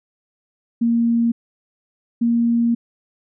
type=tone pair in turn; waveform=sine; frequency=233.1 / 234.2 Hz; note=A#3 / A#3; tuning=0 / +8 cents; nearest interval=unison; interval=8 cents; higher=second; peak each=-14 dBFS; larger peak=neither; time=0.81-1.32 / 2.21-2.75 s; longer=second; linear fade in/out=10 ms; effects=none